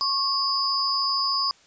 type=tone cluster; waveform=sine; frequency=1093 / 4743 / 5040 Hz; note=C#6 / D8 / D#8; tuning=-25 / +16 / +21 cents; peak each=-26 / -27 / -25 dBFS; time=0.01-1.51 s; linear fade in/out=0 ms; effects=white hiss -56 dBFS RMS until 1.66 s + resampled to 16000 Hz